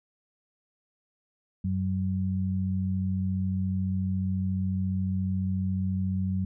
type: tone pair together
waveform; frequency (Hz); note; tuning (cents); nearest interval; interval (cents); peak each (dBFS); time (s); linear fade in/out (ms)
sine; 94.2 / 188.4; F#2 / F#3; +32 / +32; octave; 1200; -28; 1.64-6.45; 5
effects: none